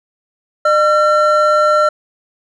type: tone pair together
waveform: triangle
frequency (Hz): 605.4 / 1359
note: D#5 / F6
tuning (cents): -48 / -48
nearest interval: octave + major second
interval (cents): 1400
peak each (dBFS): -10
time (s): 0.65-1.89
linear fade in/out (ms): 5
effects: resampled to 22050 Hz